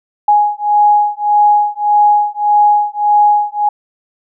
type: beating tone pair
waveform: sine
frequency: 831 / 832.7 Hz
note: G#5 / G#5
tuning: +1 / +4 cents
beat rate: 1.7 Hz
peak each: -11 dBFS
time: 0.28-3.69 s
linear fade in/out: 5 ms
effects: none